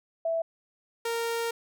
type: tone pair in turn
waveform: sine / sawtooth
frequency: 659.3 / 463.2 Hz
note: E5 / A#4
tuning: 0 / -11 cents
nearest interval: tritone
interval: 611 cents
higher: first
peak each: -25 / -24 dBFS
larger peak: second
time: 0.25-0.42 / 1.05-1.51 s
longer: second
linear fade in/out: 5 ms
effects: none